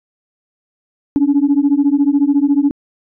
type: beating tone pair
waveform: sine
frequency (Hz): 277.2 / 291.2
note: C#4 / D4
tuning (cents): 0 / -15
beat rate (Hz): 14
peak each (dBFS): -12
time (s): 1.16-2.71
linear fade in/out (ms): 0
effects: tanh soft clip ceiling -5 dBFS